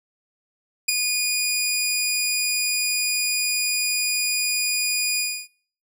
15% pulse tone with ADSR envelope, 2453 Hz, D#7, 25 cents flat, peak -8 dBFS, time 0.88-5.48 s, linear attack 10 ms, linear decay 11 ms, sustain -6 dB, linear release 290 ms, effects noise-tail reverb RT60 0.5 s tail -23 dB re dry

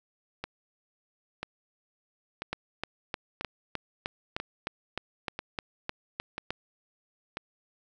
two click trains, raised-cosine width 0.3 ms, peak -15 / -18 dBFS, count 14 / 8, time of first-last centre 2.53-6.506 / 0.44-7.371 s, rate 3.27 / 1.01 Hz, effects none

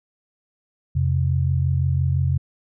sine tone pair together, 87.31 / 133.18 Hz, F2 / C3, 0 / +31 cents, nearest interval perfect fifth, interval 731 cents, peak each -20 / -20 dBFS, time 0.95-2.38 s, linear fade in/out 10 ms, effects none

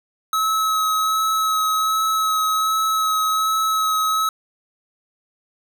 square tone with vibrato, 1286 Hz, E6, 43 cents flat, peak -18 dBFS, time 0.33-4.29 s, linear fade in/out 2 ms, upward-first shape sine, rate 1.3 Hz, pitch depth 13 cents each way, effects none

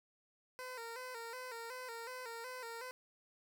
15% pulse tone with vibrato, 484.1 Hz, B4, 35 cents flat, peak -38 dBFS, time 0.59-2.91 s, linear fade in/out 0 ms, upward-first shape square, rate 2.7 Hz, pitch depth 84 cents each way, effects none

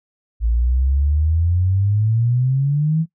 sine exponential sweep, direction up, 54.8 to 164.81 Hz, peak -14 dBFS, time 0.4-3.06 s, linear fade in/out 50 ms, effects noise-tail reverb RT60 0.1 s tail -20 dB re dry

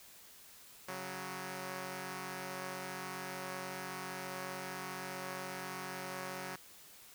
5% pulse tone pair together, 138.47 / 185 Hz, C#3 / F#3, -2 / 0 cents, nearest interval perfect fourth, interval 502 cents, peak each -35 / -31 dBFS, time 0.88-6.56 s, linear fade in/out 5 ms, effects white hiss -57 dBFS RMS until 7.14 s

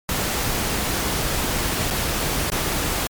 pink noise with dropouts, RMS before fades -23 dBFS, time 0.09-3.07 s, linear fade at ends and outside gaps 1 ms, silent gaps 1.903-1.908 / 2.501-2.519 s, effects MP3 96 kbps

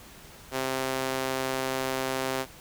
sawtooth tone with high-pass filter, 131.7 Hz, C3, 12 cents sharp, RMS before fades -30 dBFS, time 0.51-2.46 s, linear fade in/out 50 ms, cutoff 410 Hz, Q 0.85, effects pink hiss -49 dBFS RMS until 2.6 s

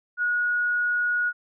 sine tone, 1452 Hz, F#6, 33 cents flat, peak -21 dBFS, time 0.17-1.33 s, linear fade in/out 50 ms, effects none

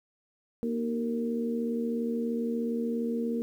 harmonic tone with a mistuned harmonic, 77 Hz, D#2, 17 cents flat, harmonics 3 / 4 / 5 / 6, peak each -29 / -41 / -42 / -33 dBFS, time 0.63-3.42 s, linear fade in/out 0 ms, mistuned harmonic 3, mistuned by +31 cents, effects 10-bit

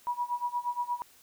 sine tone with tremolo, 969 Hz, B5, 33 cents flat, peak -26 dBFS, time 0.07-1.02 s, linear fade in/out 0 ms, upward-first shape sine, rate 8.5 Hz, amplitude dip 90%, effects white hiss -59 dBFS RMS until 1.22 s

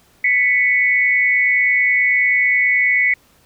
sine tone pair together, 1987.7 / 2217 Hz, B6 / C#7, +11 / 0 cents, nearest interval major second, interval 189 cents, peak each -15 dBFS, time 0.24-3.14 s, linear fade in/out 5 ms, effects pink hiss -54 dBFS RMS until 3.45 s

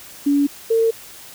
sine tone pair in turn, 284.5 / 453.3 Hz, C#4 / A#4, +45 / -48 cents, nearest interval minor sixth, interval 807 cents, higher second, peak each -13 dBFS, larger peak neither, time 0.26-0.47 / 0.7-0.91 s, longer neither, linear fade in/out 10 ms, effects white hiss -40 dBFS RMS until 1.34 s

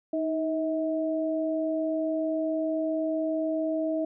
sine tone pair together, 314.1 / 641.4 Hz, D#4 / E5, +16 / -48 cents, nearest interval octave, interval 1236 cents, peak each -28 dBFS, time 0.13-4.05 s, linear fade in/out 5 ms, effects none

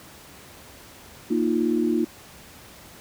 sine chord, Bb suspended fourth, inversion none, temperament equal, 233.1 / 311.1 / 349.2 Hz, Bb3 / Eb4 / F4, 0 / 0 / 0 cents, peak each -24 dBFS, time 1.3-2.05 s, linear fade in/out 10 ms, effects pink hiss -46 dBFS RMS until 3 s + high-pass 60 Hz 12 dB/octave

